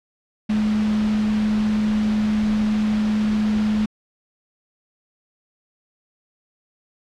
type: tone in noise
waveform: sine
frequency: 213.4 Hz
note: G#3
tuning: 47 cents sharp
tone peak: -17 dBFS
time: 0.49-3.86 s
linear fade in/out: 10 ms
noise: pink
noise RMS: -32 dBFS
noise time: 0.49-3.86 s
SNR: +12 dB
effects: low-pass 4000 Hz 12 dB/octave